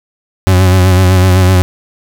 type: tone with vibrato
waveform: 40% pulse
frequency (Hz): 92.5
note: F#2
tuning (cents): 0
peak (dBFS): -4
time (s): 0.47-1.62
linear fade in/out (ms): 0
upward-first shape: sine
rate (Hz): 7.9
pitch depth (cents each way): 45
effects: none